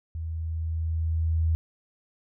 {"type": "tone with level ramp", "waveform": "sine", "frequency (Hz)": 81, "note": "E2", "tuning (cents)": -30, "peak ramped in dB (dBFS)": [-30, -20], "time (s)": [0.15, 1.55], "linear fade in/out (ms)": 0, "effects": []}